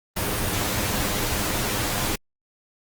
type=noise with comb filter; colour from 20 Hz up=pink; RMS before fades=-25 dBFS; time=0.16-2.16 s; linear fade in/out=10 ms; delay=9.8 ms; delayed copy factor=+0.5; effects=Opus 32 kbps